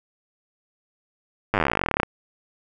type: slowing click train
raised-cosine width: 0.5 ms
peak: -5 dBFS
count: 28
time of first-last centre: 1.54-2.032 s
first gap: 9 ms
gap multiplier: 1.05
effects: none